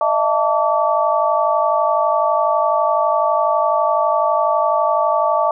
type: tone cluster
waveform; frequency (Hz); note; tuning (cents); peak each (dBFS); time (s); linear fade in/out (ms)
sine; 617 / 669 / 887 / 1148; D#5 / E5 / A5 / D6; -15 / +25 / +14 / -40; -19; 0.01-5.51; 2
effects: none